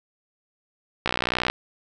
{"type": "click train", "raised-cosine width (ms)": 0.3, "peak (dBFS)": -6, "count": 28, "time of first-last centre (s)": [1.06, 1.5], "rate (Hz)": 61.4, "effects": []}